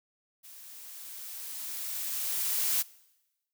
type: noise with level ramp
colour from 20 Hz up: blue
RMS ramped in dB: -50 to -27 dBFS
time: 0.43-2.83 s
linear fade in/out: 20 ms
effects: noise-tail reverb RT60 1.0 s tail -22 dB re dry